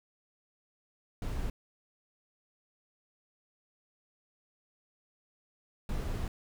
brown noise bursts at uneven times, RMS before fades -34 dBFS, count 2, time 1.22-1.5 / 5.89-6.28 s, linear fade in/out 2 ms, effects none

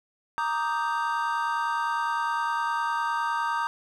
triangle chord, Eb major seventh, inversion second, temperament equal, 932.3 / 1174.7 / 1244.5 / 1568 Hz, Bb5 / D6 / Eb6 / G6, 0 / 0 / 0 / 0 cents, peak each -26 / -31 / -30 / -30 dBFS, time 0.38-3.67 s, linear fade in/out 0 ms, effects none

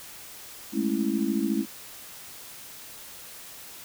sine chord, A major seventh, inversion third, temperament just, 206.2 / 220 / 275 / 330 Hz, G#3 / A3 / C#4 / E4, -12 / 0 / -14 / +2 cents, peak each -29 dBFS, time 0.72-1.66 s, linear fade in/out 50 ms, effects white hiss -44 dBFS RMS until 3.84 s

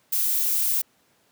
violet noise, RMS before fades -23 dBFS, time 0.12-0.82 s, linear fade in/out 10 ms, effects pink hiss -63 dBFS RMS until 1.31 s + high-pass 150 Hz 12 dB/octave

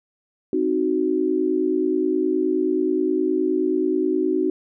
sine chord, C diminished, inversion none, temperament equal with one note detuned, 261.6 / 311.1 / 371.1 Hz, C4 / Eb4 / Gb4, 0 / 0 / +5 cents, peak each -26 / -22 / -21 dBFS, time 0.53-4.5 s, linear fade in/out 2 ms, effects none

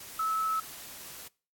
sine tone in noise, 1301 Hz, E6, 23 cents flat, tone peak -27 dBFS, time 0.19-0.6 s, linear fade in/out 5 ms, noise white, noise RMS -45 dBFS, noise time 0-1.28 s, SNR +15 dB, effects noise-tail reverb RT60 0.4 s tail -24 dB re dry + AAC 64 kbps

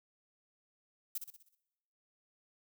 violet noise with echo, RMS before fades -37 dBFS, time 1.15-1.18 s, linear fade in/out 5 ms, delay 62 ms, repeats 6, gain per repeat -6 dB, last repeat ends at 1.552 s, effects noise-tail reverb RT60 1.0 s tail -23 dB re dry

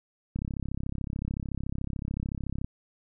click train, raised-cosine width 5 ms, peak -20 dBFS, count 78, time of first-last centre 0.36-2.645 s, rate 33.7 Hz, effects none

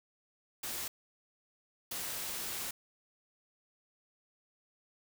white noise bursts at uneven times, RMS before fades -39 dBFS, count 2, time 0.63-0.88 / 1.91-2.71 s, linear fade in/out 5 ms, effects none

